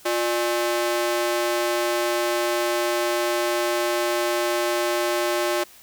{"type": "ring-modulated tone", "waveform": "sawtooth", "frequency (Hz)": 475.8, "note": "A#4", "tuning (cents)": 35, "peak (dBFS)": -14, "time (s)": [0.05, 5.64], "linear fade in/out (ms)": 10, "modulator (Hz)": 123, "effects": ["white hiss -49 dBFS RMS until 5.82 s"]}